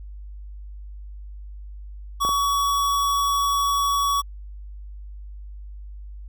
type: tone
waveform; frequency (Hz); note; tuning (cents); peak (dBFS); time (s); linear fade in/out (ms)
square; 1128; C#6; +30; -20; 2.2-4.22; 20
type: clicks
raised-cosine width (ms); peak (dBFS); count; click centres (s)
1; -15 / -18; 2; 2.25 / 2.291
effects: added 50 Hz sine -35 dBFS peak until 6.28 s